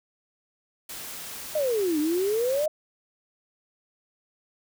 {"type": "noise", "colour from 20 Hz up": "white", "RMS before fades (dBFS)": -38, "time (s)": [0.89, 2.66], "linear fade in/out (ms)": 5}
{"type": "exponential two-way sweep", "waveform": "sine", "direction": "down then up", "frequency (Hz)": [633, 293.7, 633], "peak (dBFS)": -22, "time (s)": [1.55, 2.68], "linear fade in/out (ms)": 5, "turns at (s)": 1.99}
{"effects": []}